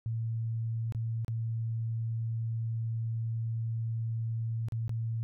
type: tone with dropouts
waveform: sine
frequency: 113.7 Hz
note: A#2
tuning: 43 cents flat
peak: -30 dBFS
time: 0.06-5.23 s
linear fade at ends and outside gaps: 0 ms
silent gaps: 0.923-0.948 / 1.247-1.281 / 4.685-4.722 / 4.88-4.894 s
effects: none